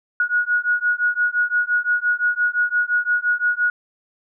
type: beating tone pair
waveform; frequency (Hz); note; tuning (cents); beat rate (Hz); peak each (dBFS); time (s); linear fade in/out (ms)
sine; 1450 / 1455.8; F#6 / F#6; -35 / -29; 5.8; -20; 0.2-3.7; 2
effects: none